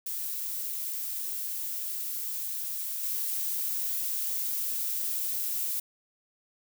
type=noise with level steps; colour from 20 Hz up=violet; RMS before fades=-34 / -31 dBFS; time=0.06-5.8 s; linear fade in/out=5 ms; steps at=3.03 s; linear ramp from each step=5 ms; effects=none